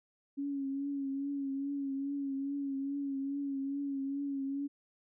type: tone with vibrato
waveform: sine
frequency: 277.2 Hz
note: C#4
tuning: in tune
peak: -33 dBFS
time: 0.37-4.68 s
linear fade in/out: 20 ms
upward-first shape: triangle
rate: 2.4 Hz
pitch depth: 46 cents each way
effects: none